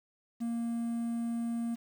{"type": "tone with quantisation", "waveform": "triangle", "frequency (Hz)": 233.1, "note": "A#3", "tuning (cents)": 0, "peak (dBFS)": -29, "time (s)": [0.4, 1.76], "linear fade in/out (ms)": 20, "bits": 9, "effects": []}